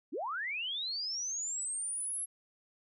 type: linear sweep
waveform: sine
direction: up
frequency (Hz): 224.9 to 11175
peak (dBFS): -34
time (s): 0.12-2.26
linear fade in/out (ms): 20
effects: none